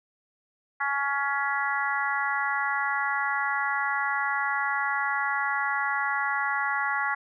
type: harmonic tone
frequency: 280 Hz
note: C#4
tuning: 18 cents sharp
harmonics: 3 / 4 / 5 / 6 / 7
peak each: -31 / -31 / -31 / -31 / -31 dBFS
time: 0.8-7.15 s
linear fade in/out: 10 ms
effects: none